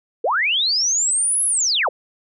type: linear two-way sweep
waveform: sine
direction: up then down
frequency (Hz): 392 to 11000 to 392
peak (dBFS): -16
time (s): 0.24-1.89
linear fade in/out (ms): 5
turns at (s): 1.45
effects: none